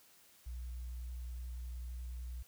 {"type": "tone with vibrato", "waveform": "sine", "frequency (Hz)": 60.8, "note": "B1", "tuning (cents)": -26, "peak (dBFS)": -39, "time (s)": [0.46, 2.43], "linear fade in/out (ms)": 10, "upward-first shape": "square", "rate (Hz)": 11, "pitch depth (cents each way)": 9, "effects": ["tanh soft clip ceiling -38 dBFS", "white hiss -64 dBFS RMS until 2.47 s"]}